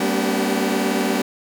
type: tone cluster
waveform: sawtooth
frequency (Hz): 195.7 / 228.3 / 249.1 / 287.1 / 382.8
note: G3 / A#3 / B3 / D4 / G4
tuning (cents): -3 / -36 / +15 / -39 / -41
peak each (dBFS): -21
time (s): 0-1.22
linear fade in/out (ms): 5
effects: none